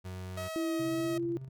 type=tone; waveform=35% pulse; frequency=92.5 Hz; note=F#2; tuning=in tune; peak=-37 dBFS; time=0.04-0.49 s; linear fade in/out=20 ms
type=tone with vibrato; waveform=sawtooth; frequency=637 Hz; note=D#5; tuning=41 cents sharp; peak=-33 dBFS; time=0.37-1.18 s; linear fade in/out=5 ms; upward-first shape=sine; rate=2 Hz; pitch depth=11 cents each way
type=tone with pitch glide; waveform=sine; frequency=329 to 340.2 Hz; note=E4 to F4; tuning=-3 to -45 cents; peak=-30 dBFS; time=0.56-1.37 s; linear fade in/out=0 ms; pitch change=+58 cents; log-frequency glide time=0.94-1.19 s
type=tone with tremolo; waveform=triangle; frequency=132.2 Hz; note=C3; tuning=18 cents sharp; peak=-37 dBFS; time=0.79-1.49 s; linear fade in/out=10 ms; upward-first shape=square; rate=16 Hz; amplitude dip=40%
effects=none